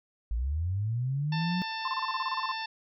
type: linear sweep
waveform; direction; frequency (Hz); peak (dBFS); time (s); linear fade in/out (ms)
sine; up; 51.91 to 185; -27; 0.31-1.62; 0
type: harmonic tone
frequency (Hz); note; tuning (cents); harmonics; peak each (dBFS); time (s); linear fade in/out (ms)
890; A5; +20; 1 / 2 / 3 / 4 / 5 / 6; -36 / -39 / -41 / -42 / -43 / -44; 1.32-2.66; 5
type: tone bursts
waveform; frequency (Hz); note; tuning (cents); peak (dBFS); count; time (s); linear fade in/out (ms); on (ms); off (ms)
sine; 1042; C6; -7; -28; 12; 1.85-2.517; 2; 29; 29
effects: none